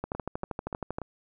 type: two click trains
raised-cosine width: 1 ms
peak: -22 / -18 dBFS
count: 4 / 13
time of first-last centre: 0.15-1.017 / 0.04-0.985 s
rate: 3.46 / 12.7 Hz
effects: none